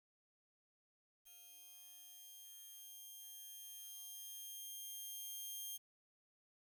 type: tone with level ramp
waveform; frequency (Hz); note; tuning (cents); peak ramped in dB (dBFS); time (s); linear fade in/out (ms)
5% pulse; 3200; G7; +35; -50 to -36; 1.25-5.78; 20
effects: 11-bit